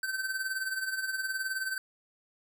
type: tone with tremolo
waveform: square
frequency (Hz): 1542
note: G6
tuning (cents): -29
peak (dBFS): -29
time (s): 0.03-1.78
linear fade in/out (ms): 2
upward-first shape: triangle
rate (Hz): 19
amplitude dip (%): 70
effects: none